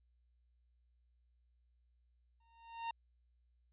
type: tone with exponential growth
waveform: 45% pulse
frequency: 921 Hz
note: A#5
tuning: 21 cents flat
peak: -36 dBFS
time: 2.4-2.91 s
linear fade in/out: 5 ms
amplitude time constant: 110 ms
effects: added 60 Hz sine -70 dBFS peak until 3.72 s + resampled to 8000 Hz